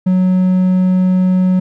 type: tone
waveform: triangle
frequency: 184.5 Hz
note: F#3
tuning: 5 cents flat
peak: -7 dBFS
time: 0.06-1.6 s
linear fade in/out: 10 ms
effects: none